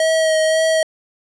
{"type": "tone with vibrato", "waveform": "square", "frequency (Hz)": 637, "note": "D#5", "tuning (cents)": 41, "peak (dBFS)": -14, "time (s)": [0, 0.83], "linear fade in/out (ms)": 2, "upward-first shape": "sine", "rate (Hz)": 1.9, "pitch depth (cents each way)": 18, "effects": ["resampled to 24000 Hz"]}